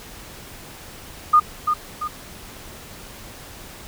sine tone with echo, 1223 Hz, D#6, 30 cents flat, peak -9 dBFS, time 1.33-1.4 s, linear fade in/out 10 ms, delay 340 ms, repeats 2, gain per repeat -7 dB, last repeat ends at 2.08 s, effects pink hiss -40 dBFS RMS until 3.87 s

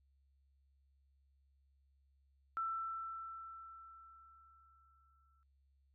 sine tone with exponential decay, 1334 Hz, E6, 20 cents sharp, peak -35 dBFS, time 2.57-5.43 s, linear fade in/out 0 ms, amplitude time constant 620 ms, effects added 68 Hz sine -70 dBFS peak until 5.94 s

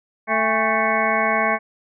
harmonic tone with a mistuned harmonic, 220.7 Hz, A3, 5 cents sharp, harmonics 1 / 2 / 3 / 4 / 5 / 7 / 8 / 9 / 10, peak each -28 / -29 / -23 / -25 / -23 / -27 / -28 / -29 / -24 dBFS, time 0.27-1.59 s, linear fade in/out 50 ms, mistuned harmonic 4, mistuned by -130 cents, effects none

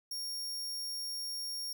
sawtooth tone, 5550 Hz, F8, 12 cents flat, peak -34 dBFS, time 0.11-1.73 s, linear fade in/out 5 ms, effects none

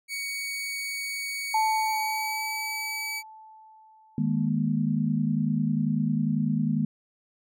sawtooth tone with pitch glide, 2242 to 2286 Hz, C#7 to D7, +19 to -47 cents, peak -27 dBFS, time 0.08-3.23 s, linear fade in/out 50 ms, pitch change +34 cents, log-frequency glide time 1.8-2.41 s
sine tone with exponential decay, 874 Hz, A5, 12 cents flat, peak -20 dBFS, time 1.54-4.49 s, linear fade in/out 5 ms, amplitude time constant 640 ms
sine chord, D# suspended fourth, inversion none, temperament equal with one note detuned, 155.56 / 207.7 / 237.8 Hz, D#3 / G#3 / A#3, 0 / 0 / +35 cents, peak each -27 dBFS, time 4.18-6.85 s, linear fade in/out 2 ms
effects none

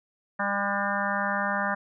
harmonic tone with a mistuned harmonic, 200.1 Hz, G3, 36 cents sharp, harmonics 1 / 3 / 4 / 5 / 6 / 7 / 8 / 9, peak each -33 / -33 / -33 / -33 / -33 / -33 / -33 / -33 dBFS, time 0.39-1.75 s, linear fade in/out 10 ms, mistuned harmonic 7, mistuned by +48 cents, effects none

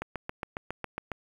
click train, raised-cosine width 0.5 ms, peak -18 dBFS, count 9, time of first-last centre 0.02-1.117 s, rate 7.29 Hz, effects 8-bit

